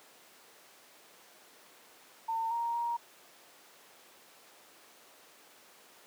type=tone with pitch steps; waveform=sine; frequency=905 / 934 / 941 Hz; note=A5 / A#5 / A#5; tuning=+48 / +3 / +16 cents; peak=-30 dBFS; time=2.28-2.97 s; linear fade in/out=10 ms; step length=230 ms; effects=pink hiss -57 dBFS RMS until 6.06 s + high-pass 400 Hz 12 dB/octave